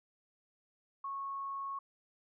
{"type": "tone", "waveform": "sine", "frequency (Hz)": 1100, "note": "C#6", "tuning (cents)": -14, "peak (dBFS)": -37, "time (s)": [1.04, 1.79], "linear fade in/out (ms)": 5, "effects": []}